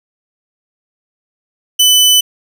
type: tone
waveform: sawtooth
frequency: 3000 Hz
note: F#7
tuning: 23 cents sharp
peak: -3 dBFS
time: 1.79-2.21 s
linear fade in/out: 10 ms
effects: none